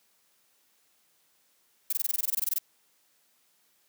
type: noise bursts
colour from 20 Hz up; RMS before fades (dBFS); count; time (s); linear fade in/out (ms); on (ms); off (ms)
violet; -27; 15; 1.9-2.585; 5; 27; 20
effects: white hiss -68 dBFS RMS until 3.88 s + high-pass 150 Hz 12 dB/octave